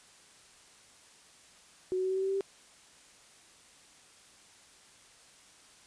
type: tone with pitch steps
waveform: sine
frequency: 370 / 373 / 376 / 379.1 / 382.2 / 385.3 / 388.4 / 391.5 Hz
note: F#4 / F#4 / F#4 / F#4 / G4 / G4 / G4 / G4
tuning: 0 / +14 / +28 / +42 / -44 / -30 / -16 / -2 cents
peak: -28 dBFS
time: 1.92-2.408 s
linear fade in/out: 0 ms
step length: 61 ms
effects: white hiss -58 dBFS RMS until 5.86 s + resampled to 22050 Hz